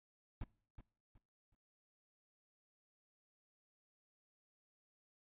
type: noise with echo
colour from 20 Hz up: brown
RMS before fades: -42 dBFS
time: 0.41-0.44 s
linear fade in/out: 2 ms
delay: 370 ms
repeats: 3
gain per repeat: -11 dB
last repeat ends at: 1.55 s
effects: noise-tail reverb RT60 0.5 s tail -23 dB re dry + resampled to 8000 Hz